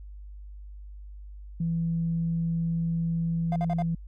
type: tone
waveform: sine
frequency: 166.4 Hz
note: E3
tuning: 17 cents sharp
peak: -24 dBFS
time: 1.6-3.95 s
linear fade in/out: 5 ms
type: tone bursts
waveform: triangle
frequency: 698.5 Hz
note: F5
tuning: in tune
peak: -25 dBFS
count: 4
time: 3.52-3.823 s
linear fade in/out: 2 ms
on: 39 ms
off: 49 ms
effects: tanh soft clip ceiling -18 dBFS + added 50 Hz sine -40 dBFS peak until 4.07 s